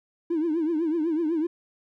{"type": "tone with vibrato", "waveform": "triangle", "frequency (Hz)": 322.5, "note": "E4", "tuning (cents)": -38, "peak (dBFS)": -19, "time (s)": [0.3, 1.47], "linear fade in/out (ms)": 10, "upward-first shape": "triangle", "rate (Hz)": 8, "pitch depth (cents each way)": 150, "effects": ["tanh soft clip ceiling -19 dBFS"]}